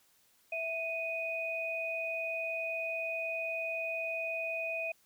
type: tone pair together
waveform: sine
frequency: 658.5 / 2489 Hz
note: E5 / D#7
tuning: -2 / 0 cents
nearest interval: octave + major seventh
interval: 2302 cents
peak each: -37 / -35 dBFS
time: 0.52-4.92 s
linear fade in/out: 5 ms
effects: white hiss -68 dBFS RMS until 5.05 s